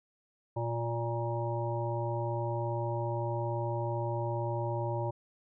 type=harmonic tone with a mistuned harmonic; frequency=117.6 Hz; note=A#2; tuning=16 cents sharp; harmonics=1 / 3 / 5 / 7 / 8; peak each=-33 / -38 / -37 / -41 / -39 dBFS; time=0.56-5.11 s; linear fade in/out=10 ms; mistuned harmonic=5; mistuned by=-18 cents; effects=none